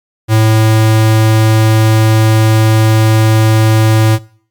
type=tone; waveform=square; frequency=110 Hz; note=A2; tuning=in tune; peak=-6 dBFS; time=0.28-4.19 s; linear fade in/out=50 ms; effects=noise-tail reverb RT60 0.5 s tail -21 dB re dry + MP3 96 kbps